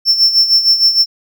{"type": "tone with tremolo", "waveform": "triangle", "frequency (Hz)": 5380, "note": "E8", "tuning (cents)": 34, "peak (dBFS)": -4, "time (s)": [0.05, 1.06], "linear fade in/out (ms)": 50, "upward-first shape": "sine", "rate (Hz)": 6.5, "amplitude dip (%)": 70, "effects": []}